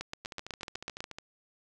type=two click trains; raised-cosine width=0.2 ms; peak=-19 / -24 dBFS; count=9 / 14; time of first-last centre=0.01-1.005 / 0.25-1.185 s; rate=8.04 / 13.9 Hz; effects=none